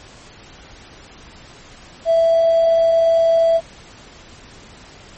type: tone with hard clipping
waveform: triangle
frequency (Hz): 661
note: E5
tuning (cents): +5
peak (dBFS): -11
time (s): 2.05-3.61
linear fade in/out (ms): 50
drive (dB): 3
effects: pink hiss -42 dBFS RMS until 5.17 s + MP3 32 kbps